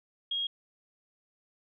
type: tone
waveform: sine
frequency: 3270 Hz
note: G#7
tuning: 28 cents flat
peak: -29 dBFS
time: 0.31-0.47 s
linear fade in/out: 5 ms
effects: none